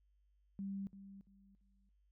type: tone with echo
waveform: sine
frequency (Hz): 196.3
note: G3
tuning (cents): +3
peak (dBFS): -40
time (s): 0.59-0.87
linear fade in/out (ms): 0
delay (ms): 340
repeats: 3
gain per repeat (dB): -12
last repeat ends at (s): 1.89
effects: noise-tail reverb RT60 0.2 s tail -23 dB re dry + added 50 Hz sine -70 dBFS peak until 2.11 s